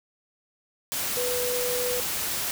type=tone in noise; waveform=sine; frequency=493.9 Hz; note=B4; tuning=in tune; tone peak=-27 dBFS; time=1.17-2 s; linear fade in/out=0 ms; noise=white; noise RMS=-29 dBFS; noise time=0.92-2.51 s; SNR=-1 dB; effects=none